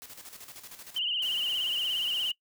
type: noise with tremolo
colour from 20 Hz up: white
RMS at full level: -45 dBFS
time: 0.02-0.99 s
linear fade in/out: 0 ms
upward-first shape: square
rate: 13 Hz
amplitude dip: 60%
type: tone with vibrato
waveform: sine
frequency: 2960 Hz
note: F#7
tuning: in tune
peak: -27 dBFS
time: 0.96-2.32 s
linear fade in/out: 5 ms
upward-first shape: triangle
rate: 17 Hz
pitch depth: 110 cents each way
type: noise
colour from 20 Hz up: white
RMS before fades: -45 dBFS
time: 1.22-2.31 s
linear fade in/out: 2 ms
effects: noise-tail reverb RT60 0.1 s tail -21 dB re dry